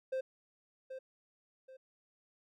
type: tone with echo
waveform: triangle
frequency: 523.3 Hz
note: C5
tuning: in tune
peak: -31 dBFS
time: 0.12-0.21 s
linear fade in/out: 10 ms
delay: 780 ms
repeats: 2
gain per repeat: -9 dB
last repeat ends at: 1.77 s
effects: none